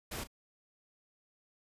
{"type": "noise with echo", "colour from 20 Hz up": "pink", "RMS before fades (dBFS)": -40, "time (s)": [0.11, 0.24], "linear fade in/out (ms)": 10, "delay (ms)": 34, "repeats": 1, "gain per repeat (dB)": -13, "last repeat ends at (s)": 0.274, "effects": ["resampled to 32000 Hz"]}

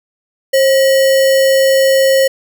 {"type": "tone with sample-and-hold", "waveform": "sine", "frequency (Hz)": 536, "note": "C5", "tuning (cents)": 42, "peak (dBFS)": -7, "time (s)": [0.53, 2.28], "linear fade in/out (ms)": 10, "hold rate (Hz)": 2450, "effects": []}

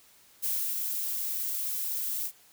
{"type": "noise with ADSR envelope", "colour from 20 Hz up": "violet", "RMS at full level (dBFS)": -29, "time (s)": [0.42, 2.32], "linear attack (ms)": 25, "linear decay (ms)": 290, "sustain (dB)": -3, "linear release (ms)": 65, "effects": ["white hiss -59 dBFS RMS until 2.52 s"]}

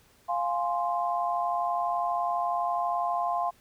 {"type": "chord", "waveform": "sine", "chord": "F minor", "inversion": "none", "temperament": "equal", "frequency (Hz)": [698.5, 830.6, 1046.5], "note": ["F5", "Ab5", "C6"], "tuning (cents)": [0, 0, 0], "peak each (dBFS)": [-28, -33, -30], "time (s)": [0.28, 3.51], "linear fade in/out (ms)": 20, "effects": ["pink hiss -61 dBFS RMS until 3.6 s"]}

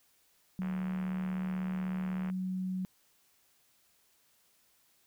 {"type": "tone", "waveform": "sine", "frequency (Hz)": 185.9, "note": "F#3", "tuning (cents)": 8, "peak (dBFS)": -32, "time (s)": [0.59, 2.85], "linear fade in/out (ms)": 0}
{"type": "click train", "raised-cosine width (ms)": 0.5, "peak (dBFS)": -30, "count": 129, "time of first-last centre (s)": [0.62, 2.3], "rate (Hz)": 76.2}
{"effects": ["white hiss -69 dBFS RMS until 5.06 s"]}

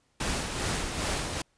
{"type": "noise with tremolo", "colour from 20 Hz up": "pink", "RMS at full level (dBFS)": -29, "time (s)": [0.2, 1.42], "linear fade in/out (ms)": 5, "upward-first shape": "sine", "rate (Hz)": 2.5, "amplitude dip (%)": 45, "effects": ["pink hiss -70 dBFS RMS until 1.57 s", "resampled to 22050 Hz"]}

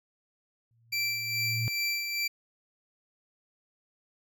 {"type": "tone with exponential growth", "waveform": "sine", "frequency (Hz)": 115.7, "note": "A#2", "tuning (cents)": -13, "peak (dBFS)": -26, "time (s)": [0.71, 1.68], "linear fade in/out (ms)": 0, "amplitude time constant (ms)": 210}
{"type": "tone with tremolo", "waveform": "25% pulse", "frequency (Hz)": 2340, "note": "D7", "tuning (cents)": -7, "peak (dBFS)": -23, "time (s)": [0.92, 2.28], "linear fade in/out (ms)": 10, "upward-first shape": "sine", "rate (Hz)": 2.4, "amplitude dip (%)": 45}
{"effects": []}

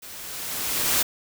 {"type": "noise with level ramp", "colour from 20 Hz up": "white", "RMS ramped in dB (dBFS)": [-41, -20], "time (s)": [0.02, 1.03], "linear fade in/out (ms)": 10, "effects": []}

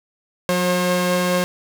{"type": "tone pair together", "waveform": "sawtooth", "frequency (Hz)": [180.55, 537], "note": ["F#3", "C5"], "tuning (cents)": [-42, 45], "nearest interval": "octave + perfect fifth", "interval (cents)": 1887, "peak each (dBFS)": -16, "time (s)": [0.49, 1.44], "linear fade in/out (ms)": 0, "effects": ["8-bit"]}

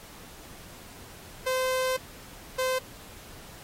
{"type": "tone bursts at uneven times", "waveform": "sawtooth", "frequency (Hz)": 516, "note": "C5", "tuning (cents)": -24, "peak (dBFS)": -21, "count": 2, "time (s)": [[1.46, 1.97], [2.58, 2.79]], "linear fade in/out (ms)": 10, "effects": ["pink hiss -48 dBFS RMS until 3.63 s", "AAC 48 kbps"]}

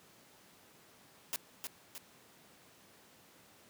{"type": "noise with echo", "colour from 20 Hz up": "white", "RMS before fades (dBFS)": -36, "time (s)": [1.33, 1.36], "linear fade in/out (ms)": 0, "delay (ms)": 310, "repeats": 2, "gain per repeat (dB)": -5, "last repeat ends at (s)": 1.98, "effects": ["pink hiss -61 dBFS RMS until 3.69 s", "high-pass 150 Hz 12 dB/octave"]}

